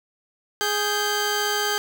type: tone pair together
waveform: 15% pulse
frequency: 415.3 / 1568 Hz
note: G#4 / G6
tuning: 0 / 0 cents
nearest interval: octave + major seventh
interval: 2300 cents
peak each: -18 dBFS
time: 0.61-1.78 s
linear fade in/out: 0 ms
effects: none